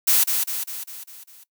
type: noise with echo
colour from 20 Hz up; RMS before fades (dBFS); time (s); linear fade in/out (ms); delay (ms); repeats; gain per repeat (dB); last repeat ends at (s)
blue; -17; 0.07-0.24; 10; 200; 6; -5; 1.44
effects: noise-tail reverb RT60 0.1 s tail -19 dB re dry